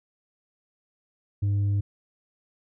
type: tone with tanh clipping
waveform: sine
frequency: 100.9 Hz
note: G#2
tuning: 49 cents flat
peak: -22 dBFS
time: 1.42-1.81 s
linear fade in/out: 10 ms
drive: 3 dB
effects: none